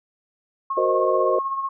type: tone with tremolo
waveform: sine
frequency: 1085 Hz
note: C#6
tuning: 37 cents flat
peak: -21 dBFS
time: 0.7-1.69 s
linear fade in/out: 5 ms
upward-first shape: sine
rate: 16 Hz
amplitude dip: 50%
type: chord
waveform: sine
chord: C half-diminished seventh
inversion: second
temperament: equal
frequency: 370 / 466.2 / 523.3 / 622.3 Hz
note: Gb4 / Bb4 / C5 / Eb5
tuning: 0 / 0 / 0 / 0 cents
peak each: -24 / -25 / -22 / -23 dBFS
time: 0.77-1.39 s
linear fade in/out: 5 ms
effects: none